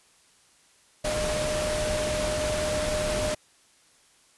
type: tone in noise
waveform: sine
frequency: 609 Hz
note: D#5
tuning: 37 cents flat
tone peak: -27 dBFS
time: 1.04-3.35 s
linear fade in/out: 10 ms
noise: pink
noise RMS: -30 dBFS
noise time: 1.04-3.35 s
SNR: 0 dB
effects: white hiss -60 dBFS RMS until 4.37 s + resampled to 24000 Hz